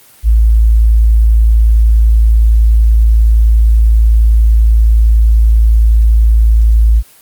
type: tone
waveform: sine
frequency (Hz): 55.3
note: A1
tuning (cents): +9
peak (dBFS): -4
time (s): 0.23-7.03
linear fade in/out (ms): 50
effects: white hiss -42 dBFS RMS until 7.21 s + Opus 24 kbps